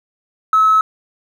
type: tone with tanh clipping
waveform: triangle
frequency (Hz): 1293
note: E6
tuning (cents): -34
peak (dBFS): -8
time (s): 0.53-0.81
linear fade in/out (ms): 2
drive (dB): 1
effects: none